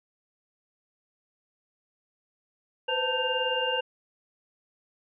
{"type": "tone cluster", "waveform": "sine", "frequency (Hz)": [497.4, 516, 893, 1555, 2801], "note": ["B4", "C5", "A5", "G6", "F7"], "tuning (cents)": [12, -24, 25, -14, 4], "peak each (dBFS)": [-33, -31, -32, -34, -29], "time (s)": [2.88, 3.81], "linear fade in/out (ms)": 10, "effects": []}